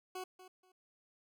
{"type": "tone with echo", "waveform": "20% pulse", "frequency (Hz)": 370, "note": "F#4", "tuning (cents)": 0, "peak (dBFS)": -36, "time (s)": [0.15, 0.24], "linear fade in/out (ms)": 5, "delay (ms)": 240, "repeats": 2, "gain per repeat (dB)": -13, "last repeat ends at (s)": 0.72, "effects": []}